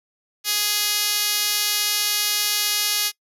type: tone with band-pass filter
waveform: 5% pulse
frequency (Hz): 415.3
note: G#4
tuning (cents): 0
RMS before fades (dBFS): -22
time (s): 0.44-3.12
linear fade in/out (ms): 50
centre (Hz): 8700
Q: 0.98
effects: noise-tail reverb RT60 0.1 s tail -23 dB re dry